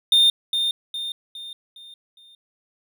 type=tone with echo; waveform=triangle; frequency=3632 Hz; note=A#7; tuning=46 cents flat; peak=-11 dBFS; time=0.12-0.3 s; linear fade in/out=2 ms; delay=410 ms; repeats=5; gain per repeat=-7 dB; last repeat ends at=2.35 s; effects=none